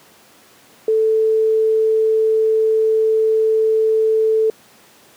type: tone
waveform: sine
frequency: 440 Hz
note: A4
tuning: in tune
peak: -12 dBFS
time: 0.88-4.5 s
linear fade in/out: 2 ms
effects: pink hiss -48 dBFS RMS until 5.16 s + high-pass 200 Hz 12 dB/octave